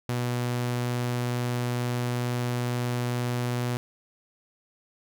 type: tone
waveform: sawtooth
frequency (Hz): 122.2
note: B2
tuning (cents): -18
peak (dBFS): -22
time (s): 0.09-3.77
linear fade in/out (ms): 0
effects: none